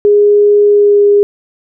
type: tone with pitch glide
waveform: sine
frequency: 412.5 to 408.2 Hz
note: G#4 to G#4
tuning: -12 to -30 cents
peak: -4 dBFS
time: 0.05-1.23 s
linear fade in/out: 0 ms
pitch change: -18 cents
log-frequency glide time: 0.64-1.04 s
effects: none